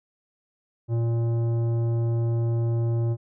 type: tone with tanh clipping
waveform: sine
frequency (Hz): 116.2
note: A#2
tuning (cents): -5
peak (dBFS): -23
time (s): 0.88-3.17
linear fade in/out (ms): 50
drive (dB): 12
effects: none